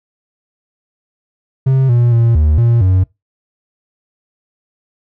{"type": "tone with pitch steps", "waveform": "triangle", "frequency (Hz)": [132.9, 120, 116.4, 76.2, 117.6, 93.2], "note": ["C3", "B2", "A#2", "D#2", "A#2", "F#2"], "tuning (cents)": [27, -49, -2, -36, 16, 13], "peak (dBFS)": -6, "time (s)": [1.66, 3.04], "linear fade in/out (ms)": 10, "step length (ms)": 230, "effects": ["noise-tail reverb RT60 0.2 s tail -22 dB re dry"]}